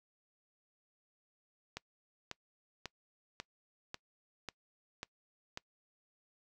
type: click train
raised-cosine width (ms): 0.2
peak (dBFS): -23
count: 8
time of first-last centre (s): 1.77-5.574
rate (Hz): 1.84
effects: noise-tail reverb RT60 0.1 s tail -24 dB re dry